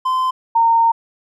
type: tone pair in turn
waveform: triangle / sine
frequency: 1031 / 918.5 Hz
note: C6 / A#5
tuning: -26 / -26 cents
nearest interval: major second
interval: 200 cents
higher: first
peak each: -13 / -10 dBFS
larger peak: second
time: 0.05-0.31 / 0.55-0.92 s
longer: second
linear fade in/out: 10 ms
effects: none

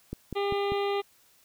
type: click train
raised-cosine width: 3 ms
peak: -21 dBFS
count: 4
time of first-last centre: 0.13-0.721 s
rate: 5.08 Hz
type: harmonic tone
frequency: 401.7 Hz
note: G4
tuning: 42 cents sharp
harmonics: 1 / 2 / 3 / 5 / 6 / 7 / 8 / 9 / 10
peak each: -27 / -33 / -37 / -41 / -43 / -44 / -45 / -46 / -47 dBFS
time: 0.35-1.02 s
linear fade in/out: 20 ms
effects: white hiss -62 dBFS RMS until 1.44 s

